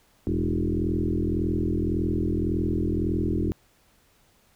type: tone with frequency modulation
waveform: sine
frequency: 199.9 Hz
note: G3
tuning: 34 cents sharp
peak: -22 dBFS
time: 0.27-3.52 s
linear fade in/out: 0 ms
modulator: 41.8 Hz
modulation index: 4.1
effects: pink hiss -62 dBFS RMS until 4.55 s